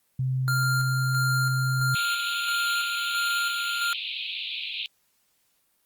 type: tone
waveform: sine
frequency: 130 Hz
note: C3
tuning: 11 cents flat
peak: -23 dBFS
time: 0.19-1.95 s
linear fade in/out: 5 ms
type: tone with tremolo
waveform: square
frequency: 1396.9 Hz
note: F6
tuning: in tune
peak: -25 dBFS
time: 0.48-3.93 s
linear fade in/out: 0 ms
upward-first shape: square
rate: 1.5 Hz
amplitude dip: 35%
type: band-pass noise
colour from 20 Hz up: pink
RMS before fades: -33 dBFS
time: 1.95-4.86 s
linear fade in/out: 0 ms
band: 2400 to 4100 Hz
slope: 96 dB/octave
effects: white hiss -69 dBFS RMS until 5.85 s + Opus 32 kbps